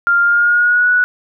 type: tone with pitch glide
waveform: sine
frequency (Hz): 1396.9 to 1472.3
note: F6 to F#6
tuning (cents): 0 to -9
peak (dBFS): -9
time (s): 0.07-1.04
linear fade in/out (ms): 0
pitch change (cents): +91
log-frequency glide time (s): 0.21-0.9
effects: none